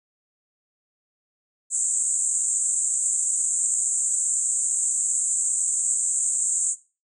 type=band-pass noise; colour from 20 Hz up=pink; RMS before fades=-24 dBFS; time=1.7-6.76 s; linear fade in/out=50 ms; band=7100 to 8500 Hz; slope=96 dB/octave; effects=noise-tail reverb RT60 0.3 s tail -17 dB re dry